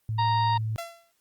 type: tone with vibrato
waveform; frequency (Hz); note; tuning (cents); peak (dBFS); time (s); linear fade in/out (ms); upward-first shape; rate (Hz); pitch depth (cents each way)
sine; 110; A2; 0; -26; 0.09-0.76; 0; sine; 19; 8
type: harmonic tone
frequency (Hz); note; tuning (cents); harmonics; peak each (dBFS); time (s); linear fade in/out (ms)
932.3; A#5; 0; 1 / 2 / 3 / 4 / 5; -22 / -37 / -41 / -37 / -40; 0.18-0.58; 10
type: tone with exponential decay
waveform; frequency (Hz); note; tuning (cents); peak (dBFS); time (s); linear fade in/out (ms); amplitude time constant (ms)
sawtooth; 677; E5; +46; -26; 0.78-1.12; 5; 73
effects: white hiss -71 dBFS RMS until 1.2 s + Opus 32 kbps

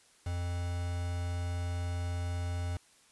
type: tone with quantisation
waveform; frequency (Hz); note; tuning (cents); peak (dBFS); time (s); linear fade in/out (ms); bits
triangle; 87.6; F2; +6; -30; 0.26-2.77; 5; 7
effects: white hiss -63 dBFS RMS until 3.11 s + resampled to 24000 Hz

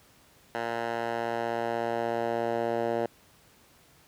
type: tone with band-pass filter sweep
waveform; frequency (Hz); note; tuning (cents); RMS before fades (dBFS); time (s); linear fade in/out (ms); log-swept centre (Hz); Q
10% pulse; 116.54; A#2; 0; -30; 0.55-3.06; 0; 1100 to 580; 1.2
effects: pink hiss -59 dBFS RMS until 4.07 s + high-pass 60 Hz 12 dB/octave

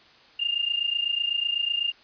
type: tone pair together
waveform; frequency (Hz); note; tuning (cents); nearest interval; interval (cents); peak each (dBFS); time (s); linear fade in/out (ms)
sine; 2800 / 2828; F7 / F7; +4 / +21; unison; 17; -26 / -27; 0.39-1.92; 10
effects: white hiss -54 dBFS RMS until 2.03 s + resampled to 11025 Hz

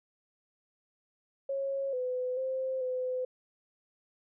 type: tone with pitch steps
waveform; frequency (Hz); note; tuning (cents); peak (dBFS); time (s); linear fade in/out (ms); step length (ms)
sine; 547 / 504 / 523 / 508; C#5 / B4 / C5 / B4; -23 / +35 / -1 / +49; -30; 1.49-3.25; 5; 440
effects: none

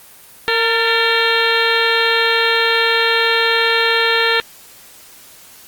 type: harmonic tone with a mistuned harmonic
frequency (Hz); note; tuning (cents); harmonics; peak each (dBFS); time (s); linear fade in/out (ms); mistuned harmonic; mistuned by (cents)
459.3; A#4; -26; 1 / 2 / 3 / 4 / 5 / 6 / 7 / 8 / 9; -19 / -23 / -21 / -18 / -22 / -23 / -22 / -23 / -24; 0.48-4.4; 0; 4; -60
effects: white hiss -42 dBFS RMS until 5.67 s + Opus 32 kbps

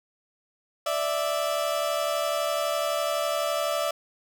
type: tone pair together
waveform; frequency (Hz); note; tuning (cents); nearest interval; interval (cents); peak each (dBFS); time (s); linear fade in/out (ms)
30% pulse; 587.4 / 659.3; D5 / E5; 0 / 0; major second; 200; -25; 0.86-3.91; 5
effects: none

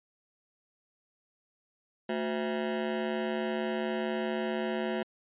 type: ring-modulated tone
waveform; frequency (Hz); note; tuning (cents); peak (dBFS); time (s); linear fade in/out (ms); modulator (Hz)
25% pulse; 293.7; D4; 0; -23; 2.09-5.03; 5; 72.4
effects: resampled to 8000 Hz

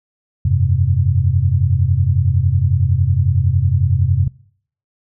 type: chord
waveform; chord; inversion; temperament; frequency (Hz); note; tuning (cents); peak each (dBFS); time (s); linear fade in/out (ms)
sine; F suspended second; none; just; 87.31 / 98.22 / 130.96; F2 / G2 / C3; 0 / +4 / +2; -16; 0.45-4.28; 5
effects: noise-tail reverb RT60 0.6 s tail -23 dB re dry

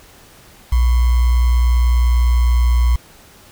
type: tone with sample-and-hold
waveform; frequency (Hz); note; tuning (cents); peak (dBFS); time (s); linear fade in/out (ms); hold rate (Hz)
sine; 60.1; B1; -46; -10; 0.72-2.96; 5; 1050
effects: pink hiss -45 dBFS RMS until 3.51 s

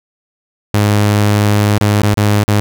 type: tone with dropouts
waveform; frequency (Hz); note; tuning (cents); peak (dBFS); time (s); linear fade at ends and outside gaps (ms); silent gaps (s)
sawtooth; 103.8; G#2; 0; -5; 0.74-2.6; 0; 1.782-1.811 / 2.018-2.033 / 2.141-2.173 / 2.438-2.48
effects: none

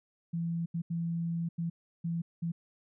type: tone bursts at uneven times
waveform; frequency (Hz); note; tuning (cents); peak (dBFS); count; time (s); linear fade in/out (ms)
sine; 168; E3; +33; -30; 6; 0.33-0.66 / 0.74-0.82 / 0.9-1.49 / 1.58-1.7 / 2.04-2.22 / 2.42-2.52; 10
effects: none

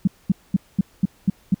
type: tone bursts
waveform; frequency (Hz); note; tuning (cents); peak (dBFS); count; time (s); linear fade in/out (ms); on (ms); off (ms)
sine; 190; F#3; +46; -12; 7; 0.05-1.545; 5; 25; 220
effects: pink hiss -56 dBFS RMS until 1.6 s

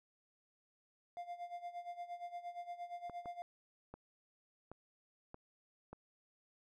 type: tone with tremolo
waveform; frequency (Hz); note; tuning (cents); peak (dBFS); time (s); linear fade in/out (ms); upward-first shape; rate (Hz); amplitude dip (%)
triangle; 700; F5; +4; -39; 1.17-3.42; 0; sine; 8.6; 80
type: clicks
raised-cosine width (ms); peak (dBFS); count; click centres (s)
1; -35; 6; 3.097 / 3.258 / 3.94 / 4.716 / 5.344 / 5.93
effects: none

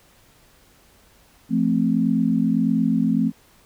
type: chord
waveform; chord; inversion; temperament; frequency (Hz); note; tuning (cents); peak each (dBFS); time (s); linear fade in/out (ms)
sine; F major; none; equal with one note detuned; 171.81 / 220 / 261.6; F3 / A3 / C4; -28 / 0 / 0; -23 / -20 / -21; 1.49-3.32; 50
effects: pink hiss -55 dBFS RMS until 3.65 s

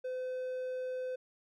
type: tone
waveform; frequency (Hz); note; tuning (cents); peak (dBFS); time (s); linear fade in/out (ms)
triangle; 510; C5; -44; -33; 0.04-1.16; 10
effects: none

